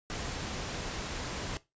pink noise, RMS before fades -37 dBFS, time 0.1-1.57 s, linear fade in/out 0 ms, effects noise-tail reverb RT60 0.2 s tail -17 dB re dry + resampled to 16000 Hz

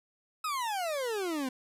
40% pulse exponential sweep, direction down, 1300 to 250 Hz, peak -30 dBFS, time 0.44-1.49 s, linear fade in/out 5 ms, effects resampled to 32000 Hz + 10-bit

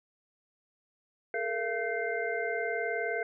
sine tone cluster, 425.6 / 465 / 682 / 1538 / 2096 Hz, G#4 / A#4 / F5 / G6 / C7, +42 / -4 / -41 / -33 / +2 cents, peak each -37 / -35 / -35 / -36 / -37 dBFS, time 1.34-3.23 s, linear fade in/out 2 ms, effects none

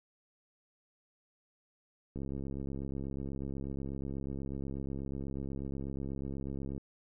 click train, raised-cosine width 3 ms, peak -27 dBFS, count 316, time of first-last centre 2.16-6.779 s, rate 68.2 Hz, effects none

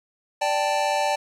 square chord, D suspended fourth, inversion none, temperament equal, 587.3 / 784 / 880 Hz, D5 / G5 / A5, 0 / 0 / 0 cents, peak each -26 dBFS, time 0.41-1.16 s, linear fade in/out 10 ms, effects low-pass 8000 Hz 12 dB/octave + 9-bit

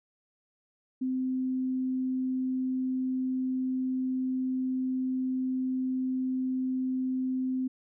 sine tone, 258.3 Hz, C4, 22 cents flat, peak -27 dBFS, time 1.01-7.68 s, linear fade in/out 10 ms, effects none

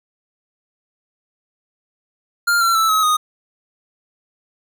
square tone with pitch steps, 1400 / 1358.6 / 1318.4 / 1279.4 / 1241.5 Hz, F6 / F6 / E6 / D#6 / D#6, +4 / -48 / 0 / +48 / -4 cents, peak -14 dBFS, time 2.47-3.17 s, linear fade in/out 10 ms, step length 140 ms, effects none

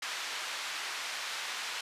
pink band-pass noise, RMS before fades -38 dBFS, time 0.02-1.81 s, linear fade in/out 5 ms, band 1300 to 5600 Hz, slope 12 dB/octave, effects resampled to 32000 Hz

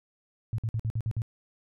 sine tone bursts, 111.9 Hz, A2, 30 cents sharp, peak -26 dBFS, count 7, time 0.53-1.219 s, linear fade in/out 0 ms, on 53 ms, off 53 ms, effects none

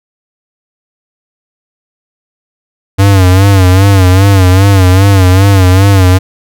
square tone with vibrato, 95.4 Hz, G2, 47 cents flat, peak -3 dBFS, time 2.98-6.19 s, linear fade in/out 20 ms, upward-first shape sine, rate 2.5 Hz, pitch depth 85 cents each way, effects none

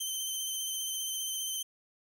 15% pulse tone with vibrato, 3100 Hz, G7, 20 cents flat, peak -26 dBFS, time 0-1.63 s, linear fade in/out 10 ms, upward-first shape sine, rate 15 Hz, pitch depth 22 cents each way, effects none

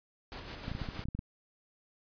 pink noise with tremolo, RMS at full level -43 dBFS, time 0.32-1.04 s, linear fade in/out 0 ms, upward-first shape square, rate 6.4 Hz, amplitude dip 35%
clicks, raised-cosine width 5 ms, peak -25 dBFS, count 10, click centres 0.681 / 0.716 / 0.751 / 0.817 / 0.888 / 0.993 / 1.055 / 1.086 / 1.15 / 1.191 s
effects resampled to 11025 Hz

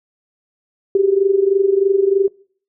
sine tone with amplitude modulation, 392 Hz, G4, in tune, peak -8 dBFS, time 0.95-2.28 s, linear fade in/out 2 ms, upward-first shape sine, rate 23.2 Hz, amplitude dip 80%, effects noise-tail reverb RT60 0.5 s tail -23 dB re dry

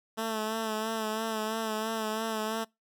10% pulse tone with vibrato, 220 Hz, A3, in tune, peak -22 dBFS, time 0.17-2.65 s, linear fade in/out 20 ms, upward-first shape sine, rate 3 Hz, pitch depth 38 cents each way, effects noise-tail reverb RT60 0.2 s tail -24 dB re dry

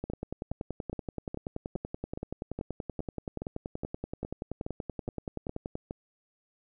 two click trains, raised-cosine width 2 ms, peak -21 / -22 dBFS, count 61 / 15, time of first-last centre 0.04-5.754 / 0.1-5.909 s, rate 10.5 / 2.41 Hz, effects none

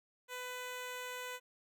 10% pulse tone, 499.5 Hz, B4, 20 cents sharp, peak -33 dBFS, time 0.28-1.4 s, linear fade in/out 50 ms, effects none

